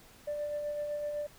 sine tone with tremolo, 590 Hz, D5, 8 cents sharp, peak -30 dBFS, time 0.27-1.27 s, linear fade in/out 10 ms, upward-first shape sine, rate 7.9 Hz, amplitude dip 35%, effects tanh soft clip ceiling -29 dBFS + pink hiss -57 dBFS RMS until 1.38 s

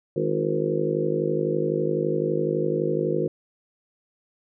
harmonic tone with a mistuned harmonic, 51.91 Hz, G#1, in tune, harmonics 3 / 4 / 5 / 6 / 7 / 8 / 9 / 10, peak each -29 / -35 / -35 / -32 / -26 / -34 / -27 / -31 dBFS, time 0.16-3.28 s, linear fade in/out 5 ms, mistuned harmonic 6, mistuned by +35 cents, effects none

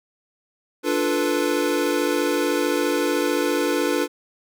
square chord, B half-diminished seventh, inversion first, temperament equal, 293.7 / 349.2 / 440 / 493.9 Hz, D4 / F4 / A4 / B4, 0 / 0 / 0 / 0 cents, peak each -25 / -26 / -27 / -26 dBFS, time 0.83-4.08 s, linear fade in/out 50 ms, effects none

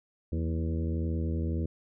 harmonic tone with a mistuned harmonic, 81.7 Hz, E2, 15 cents flat, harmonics 1 / 2 / 3 / 4 / 5 / 6 / 7, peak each -29 / -36 / -37 / -38 / -44 / -44 / -51 dBFS, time 0.32-1.66 s, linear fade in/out 5 ms, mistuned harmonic 3, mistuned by -65 cents, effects none

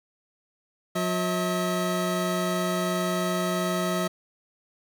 25% pulse tone pair together, 180 / 641.4 Hz, F#3 / E5, -47 / -48 cents, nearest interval octave + minor seventh, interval 2199 cents, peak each -23 / -24 dBFS, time 0.95-4.08 s, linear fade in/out 10 ms, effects none

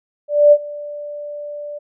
sine tone with ADSR envelope, 587.3 Hz, D5, in tune, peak -4 dBFS, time 0.28-1.79 s, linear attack 240 ms, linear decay 55 ms, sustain -22 dB, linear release 15 ms, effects none

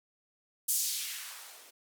violet noise with band-pass filter sweep, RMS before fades -36 dBFS, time 0.68-1.71 s, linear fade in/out 10 ms, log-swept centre 8800 to 330 Hz, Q 1.2, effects none

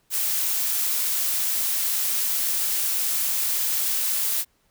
blue noise, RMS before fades -24 dBFS, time 0.1-4.45 s, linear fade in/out 50 ms, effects pink hiss -66 dBFS RMS until 4.7 s

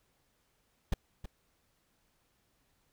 brown noise with echo, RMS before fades -25 dBFS, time 0.92-0.94 s, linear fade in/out 5 ms, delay 320 ms, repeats 1, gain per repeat -13 dB, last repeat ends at 1.26 s, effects pink hiss -74 dBFS RMS until 2.92 s

